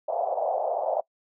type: band-pass noise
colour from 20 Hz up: pink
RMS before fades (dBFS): -27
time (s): 0.08-1.01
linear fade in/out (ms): 10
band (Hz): 580 to 760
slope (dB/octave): 48
effects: noise-tail reverb RT60 0.1 s tail -24 dB re dry

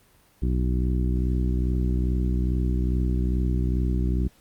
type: harmonic tone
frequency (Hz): 62.4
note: B1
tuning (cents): +19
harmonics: 1 / 2 / 3 / 4 / 5 / 6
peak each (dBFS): -22 / -29 / -30 / -35 / -34 / -38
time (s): 0.42-4.28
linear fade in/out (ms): 5
effects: pink hiss -59 dBFS RMS until 4.4 s + Opus 24 kbps

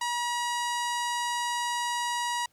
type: tone with low-pass filter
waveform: sawtooth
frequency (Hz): 960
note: B5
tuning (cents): -49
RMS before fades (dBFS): -30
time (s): 0.01-2.46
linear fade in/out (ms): 5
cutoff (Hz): 8500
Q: 1.3
effects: pink hiss -67 dBFS RMS until 2.52 s

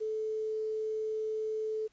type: tone with quantisation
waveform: sine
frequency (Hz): 435.2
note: A4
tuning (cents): -19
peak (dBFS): -31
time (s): 0-1.88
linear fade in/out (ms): 20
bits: 10
effects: pink hiss -70 dBFS RMS until 1.92 s + resampled to 16000 Hz

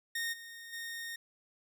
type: tone with level steps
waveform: sawtooth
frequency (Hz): 1847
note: A#6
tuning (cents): -16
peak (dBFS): -30 / -43 / -36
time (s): 0.15-1.16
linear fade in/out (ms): 5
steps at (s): 0.32 / 0.72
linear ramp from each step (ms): 20
effects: none

